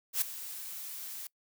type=noise with ADSR envelope; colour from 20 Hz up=blue; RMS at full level=-27 dBFS; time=0.13-1.27 s; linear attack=86 ms; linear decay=7 ms; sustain=-15 dB; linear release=3 ms; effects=noise-tail reverb RT60 0.1 s tail -23 dB re dry